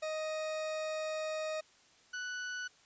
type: tone pair in turn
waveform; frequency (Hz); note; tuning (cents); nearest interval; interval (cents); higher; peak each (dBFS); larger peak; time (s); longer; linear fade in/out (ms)
40% pulse; 624 / 1484.1; D#5 / F#6; +5 / +5; octave + minor third; 1500; second; -34 / -37; first; 0.02-1.61 / 2.13-2.68; first; 10
effects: white hiss -64 dBFS RMS until 2.85 s + resampled to 16000 Hz